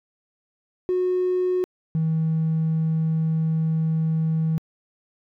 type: tone pair in turn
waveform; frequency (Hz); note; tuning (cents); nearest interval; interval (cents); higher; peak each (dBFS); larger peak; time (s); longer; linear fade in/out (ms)
triangle; 365.1 / 160.12; F#4 / D#3; -23 / +50; octave + major second; 1427; first; -16; neither; 0.89-1.64 / 1.95-4.58; second; 0
effects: tanh soft clip ceiling -16 dBFS